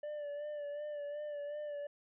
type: tone with vibrato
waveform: triangle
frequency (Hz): 587.3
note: D5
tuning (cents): 0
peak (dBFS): -37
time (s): 0.03-1.87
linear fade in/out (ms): 5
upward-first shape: sine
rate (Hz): 2.7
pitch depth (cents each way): 35
effects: resampled to 8000 Hz